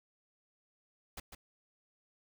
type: noise with echo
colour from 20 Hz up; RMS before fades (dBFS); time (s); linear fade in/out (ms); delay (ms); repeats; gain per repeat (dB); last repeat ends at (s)
pink; -44; 1.17-1.2; 5; 150; 1; -6; 1.35
effects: none